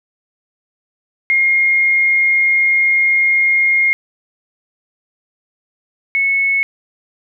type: tone pair in turn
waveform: sine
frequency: 2136 / 2200 Hz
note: C7 / C#7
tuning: +35 / -14 cents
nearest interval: minor second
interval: 51 cents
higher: second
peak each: -10 / -12 dBFS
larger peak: first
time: 1.3-3.93 / 6.15-6.63 s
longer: first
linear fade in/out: 0 ms
effects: none